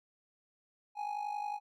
triangle tone with amplitude modulation, 830.6 Hz, G#5, in tune, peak -30 dBFS, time 0.95-1.6 s, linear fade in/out 50 ms, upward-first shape sine, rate 51.1 Hz, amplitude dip 70%, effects none

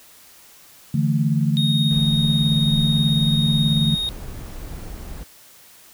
sine chord, D suspended second, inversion none, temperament just, 146.83 / 165.19 / 220.2 Hz, D3 / E3 / A3, 0 / +4 / +2 cents, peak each -19 / -22 / -22 dBFS, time 0.94-3.95 s, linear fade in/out 5 ms
triangle tone, 3724 Hz, A#7, 2 cents flat, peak -20 dBFS, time 1.57-4.09 s, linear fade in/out 0 ms
brown noise, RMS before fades -33 dBFS, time 1.9-5.24 s, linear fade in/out 10 ms
effects white hiss -48 dBFS RMS until 5.93 s

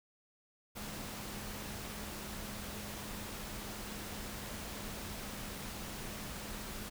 sine tone in noise, 207.7 Hz, G#3, in tune, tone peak -50 dBFS, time 0.75-6.9 s, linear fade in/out 20 ms, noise pink, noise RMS -44 dBFS, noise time 0.75-6.9 s, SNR -9 dB, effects none

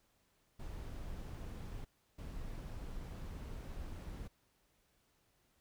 brown noise bursts at uneven times, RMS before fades -45 dBFS, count 2, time 0.59-1.85 / 2.18-4.28 s, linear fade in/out 10 ms, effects pink hiss -75 dBFS RMS until 5.6 s

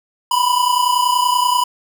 square tone pair together, 978 / 1008.4 Hz, B5 / B5, -17 / +36 cents, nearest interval minor second, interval 53 cents, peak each -16 / -18 dBFS, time 0.31-1.64 s, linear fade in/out 5 ms, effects none

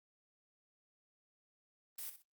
blue noise with echo, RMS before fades -44 dBFS, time 1.98-2.1 s, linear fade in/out 5 ms, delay 62 ms, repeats 2, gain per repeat -11 dB, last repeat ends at 2.224 s, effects noise-tail reverb RT60 0.1 s tail -24 dB re dry + Opus 32 kbps

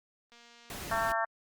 click train, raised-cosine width 0.2 ms, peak -39 dBFS, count 161, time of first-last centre 0.32-0.998 s, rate 236 Hz
pink noise, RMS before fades -41 dBFS, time 0.7-1.12 s, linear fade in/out 0 ms
harmonic tone, 225 Hz, A3, 39 cents sharp, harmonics 3 / 4 / 5 / 6 / 7 / 8, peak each -33 / -34 / -35 / -36 / -36 / -37 dBFS, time 0.91-1.25 s, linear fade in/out 5 ms
effects Opus 32 kbps

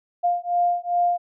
sine beating tone pair, 701 / 703.5 Hz, F5 / F5, +6 / +12 cents, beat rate 2.5 Hz, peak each -22 dBFS, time 0.23-1.18 s, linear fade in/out 20 ms, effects none

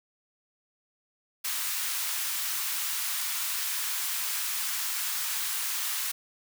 white high-pass noise, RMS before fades -31 dBFS, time 1.44-6.12 s, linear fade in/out 10 ms, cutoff 1000 Hz, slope 24 dB/octave, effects none

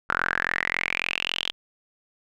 sawtooth tone with band-pass filter sweep, 43.65 Hz, F1, in tune, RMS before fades -27 dBFS, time 0.09-1.52 s, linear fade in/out 0 ms, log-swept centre 1400 to 3300 Hz, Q 7.5, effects none

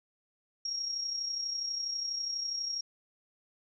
sine tone with amplitude modulation, 5588 Hz, F8, in tune, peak -30 dBFS, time 0.65-2.81 s, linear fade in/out 5 ms, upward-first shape sine, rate 32.2 Hz, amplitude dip 50%, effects none

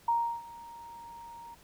sine tone with ADSR envelope, 934 Hz, A#5, 3 cents sharp, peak -23 dBFS, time 0.08-1.55 s, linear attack 5 ms, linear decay 330 ms, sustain -21 dB, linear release 14 ms, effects pink hiss -59 dBFS RMS until 1.63 s

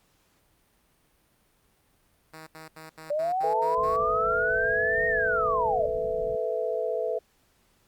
5% pulse tone bursts, 158.5 Hz, D#3, 32 cents sharp, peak -31 dBFS, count 8, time 2.33-3.968 s, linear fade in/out 10 ms, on 140 ms, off 74 ms
sine linear two-way sweep, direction up then down, 572 to 1864.7 to 572 Hz, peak -24 dBFS, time 3.1-5.86 s, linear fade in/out 5 ms, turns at 5.07 s
sine chord, A suspended second, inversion none, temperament equal with one note detuned, 440 / 495.6 / 659.3 Hz, A4 / B4 / E5, 0 / +6 / 0 cents, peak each -30 dBFS, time 3.43-7.19 s, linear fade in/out 10 ms
pink low-pass noise, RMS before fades -43 dBFS, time 3.77-6.36 s, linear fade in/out 5 ms, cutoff 240 Hz, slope 24 dB/octave
effects pink hiss -66 dBFS RMS until 7.87 s + Opus 48 kbps

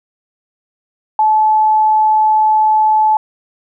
sine tone, 864 Hz, A5, 32 cents flat, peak -8 dBFS, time 1.19-3.17 s, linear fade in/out 2 ms, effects none

